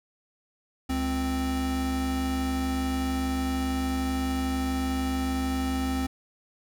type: tone pair together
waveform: square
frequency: 70.15 / 261.6 Hz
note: C#2 / C4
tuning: +21 / 0 cents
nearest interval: octave + major seventh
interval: 2279 cents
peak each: -31 / -28 dBFS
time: 0.89-6.07 s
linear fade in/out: 10 ms
effects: none